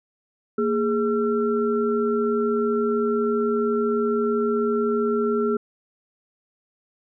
sine tone cluster, 231.7 / 416 / 1353 Hz, A#3 / G#4 / E6, -10 / +3 / +45 cents, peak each -24 / -21 / -30 dBFS, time 0.58-5.57 s, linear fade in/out 5 ms, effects none

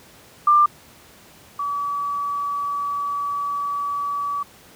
sine tone pair in turn, 1190 / 1144.9 Hz, D6 / D6, +22 / -44 cents, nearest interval minor second, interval 66 cents, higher first, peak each -11 / -22 dBFS, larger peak first, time 0.47-0.66 / 1.59-4.43 s, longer second, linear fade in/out 5 ms, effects pink hiss -48 dBFS RMS until 4.75 s + high-pass 80 Hz 12 dB/octave

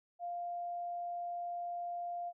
sine tone, 698.5 Hz, F5, in tune, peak -37 dBFS, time 0.19-2.33 s, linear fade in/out 50 ms, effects none

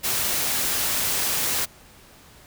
white noise, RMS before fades -24 dBFS, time 0.03-1.66 s, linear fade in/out 20 ms, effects pink hiss -50 dBFS RMS until 2.46 s

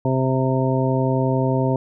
harmonic tone, 131.2 Hz, C3, 5 cents sharp, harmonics 1 / 2 / 3 / 4 / 5 / 7, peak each -20 / -23 / -25 / -26 / -27 / -28 dBFS, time 0.05-1.76 s, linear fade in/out 2 ms, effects none

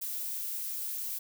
violet noise, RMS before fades -36 dBFS, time 0.01-1.19 s, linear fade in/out 10 ms, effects none

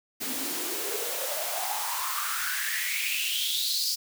white noise with high-pass filter sweep, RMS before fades -30 dBFS, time 0.2-3.96 s, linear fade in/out 20 ms, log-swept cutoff 230 to 5000 Hz, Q 6.9, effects none

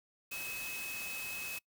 sine tone in noise, 2570 Hz, E7, 45 cents flat, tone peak -41 dBFS, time 0.31-1.59 s, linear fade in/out 10 ms, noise white, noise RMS -44 dBFS, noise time 0.31-1.59 s, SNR 0 dB, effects noise-tail reverb RT60 0.1 s tail -24 dB re dry

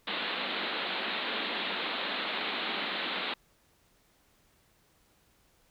white band-pass noise, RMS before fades -34 dBFS, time 0.07-3.34 s, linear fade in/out 5 ms, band 180 to 4100 Hz, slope 96 dB/octave, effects pink hiss -67 dBFS RMS until 5.7 s

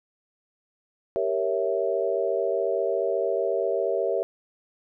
sine chord, G diminished seventh, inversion none, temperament equal, 392 / 466.2 / 554.4 / 659.3 Hz, G4 / Bb4 / Db5 / Fb5, 0 / 0 / 0 / 0 cents, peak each -28 dBFS, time 1.16-4.23 s, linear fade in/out 0 ms, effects none

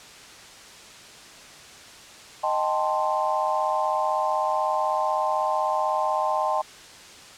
sine chord, A half-diminished seventh, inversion second, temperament equal, 622.3 / 784 / 880 / 1046.5 Hz, Eb5 / G5 / A5 / C6, 0 / 0 / 0 / 0 cents, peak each -27 dBFS, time 2.43-6.62 s, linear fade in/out 10 ms, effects white hiss -45 dBFS RMS until 7.37 s + low-pass 7000 Hz 12 dB/octave

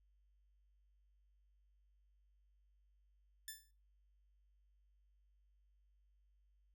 5% pulse tone with exponential decay, 1760 Hz, A6, in tune, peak -32 dBFS, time 3.48-3.71 s, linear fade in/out 2 ms, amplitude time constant 49 ms, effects noise-tail reverb RT60 0.3 s tail -18 dB re dry + added 50 Hz sine -70 dBFS peak until 6.74 s

